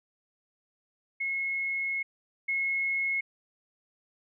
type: tone pair in turn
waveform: sine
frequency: 2173 / 2173 Hz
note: C#7 / C#7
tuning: -35 / -35 cents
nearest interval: unison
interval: 0 cents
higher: neither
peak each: -28 / -26 dBFS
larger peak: second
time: 1.2-2.03 / 2.48-3.21 s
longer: first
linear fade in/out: 10 ms
effects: none